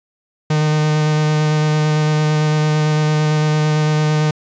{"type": "tone with vibrato", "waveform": "45% pulse", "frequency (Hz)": 152.9, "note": "D#3", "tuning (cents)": -30, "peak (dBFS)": -13, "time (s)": [0.5, 4.31], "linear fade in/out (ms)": 5, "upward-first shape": "square", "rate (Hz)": 8.9, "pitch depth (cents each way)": 9, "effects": ["resampled to 16000 Hz", "9-bit"]}